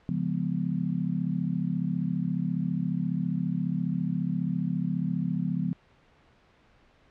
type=chord; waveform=sine; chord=C# dominant seventh; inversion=none; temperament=just; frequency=138.59 / 173.24 / 207.9 / 249.5 Hz; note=C#3 / E#3 / G#3 / B3; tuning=0 / -14 / +2 / +18 cents; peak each=-34 / -28 / -34 / -33 dBFS; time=0.09-5.73 s; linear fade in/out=0 ms; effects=pink hiss -61 dBFS RMS until 7.1 s + low-pass 3000 Hz 12 dB/octave